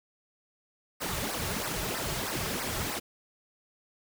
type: noise with flanger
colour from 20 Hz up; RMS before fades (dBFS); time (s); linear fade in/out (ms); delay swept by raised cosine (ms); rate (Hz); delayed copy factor
pink; -33; 1-3; 20; 0.28 to 4.18; 3.1; -0.85
effects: none